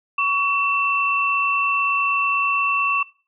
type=tone pair together; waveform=sine; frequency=1127.2 / 2681 Hz; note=C#6 / E7; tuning=+29 / +29 cents; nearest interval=octave + minor third; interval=1500 cents; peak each=-20 dBFS; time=0.18-3.03 s; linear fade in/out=5 ms; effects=noise-tail reverb RT60 0.4 s tail -22 dB re dry